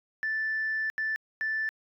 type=tone bursts at uneven times; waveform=sine; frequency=1760 Hz; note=A6; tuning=in tune; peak=-26 dBFS; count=3; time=0.23-0.9 / 0.98-1.16 / 1.41-1.69 s; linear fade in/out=0 ms; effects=tanh soft clip ceiling -23 dBFS